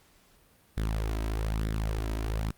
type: tone with flanger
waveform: sawtooth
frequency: 53.9 Hz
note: A1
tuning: 35 cents flat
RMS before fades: -30 dBFS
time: 0.77-2.51 s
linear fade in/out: 5 ms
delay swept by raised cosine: 0.54 to 3.14 ms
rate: 1.1 Hz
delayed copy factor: +0.6
effects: pink hiss -62 dBFS RMS until 2.57 s + Opus 48 kbps